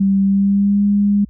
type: tone with pitch glide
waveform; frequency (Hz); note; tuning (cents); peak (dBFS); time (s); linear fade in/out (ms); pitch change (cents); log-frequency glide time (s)
sine; 195.6 to 203.3; G3 to G#3; -4 to -37; -11; 0-1.25; 10; +67; 0.23-0.84
effects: added 60 Hz sine -39 dBFS peak until 1.29 s